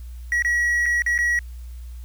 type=tone with dropouts; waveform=triangle; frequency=1918 Hz; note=A#6; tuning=49 cents sharp; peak=-16 dBFS; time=0.32-1.39 s; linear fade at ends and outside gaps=1 ms; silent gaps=0.423-0.448 / 0.858-0.862 / 1.021-1.063 / 1.179-1.188 s; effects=added 60 Hz sine -33 dBFS peak until 2.04 s + white hiss -56 dBFS RMS until 2.04 s